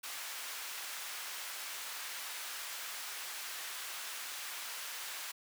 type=high-pass noise; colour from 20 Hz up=pink; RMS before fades=-43 dBFS; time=0.03-5.32 s; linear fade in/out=10 ms; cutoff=1300 Hz; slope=12 dB/octave; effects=none